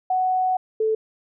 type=tone pair in turn; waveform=sine; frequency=743 / 438.4 Hz; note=F#5 / A4; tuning=+7 / -6 cents; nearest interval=major sixth; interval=913 cents; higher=first; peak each=-18 dBFS; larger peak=neither; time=0.1-0.57 / 0.8-0.95 s; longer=first; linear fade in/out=5 ms; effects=none